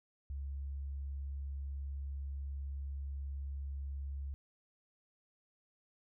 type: tone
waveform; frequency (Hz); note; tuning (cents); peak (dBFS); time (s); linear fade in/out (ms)
sine; 69.3; C#2; 0; -38; 0.3-4.34; 0
effects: none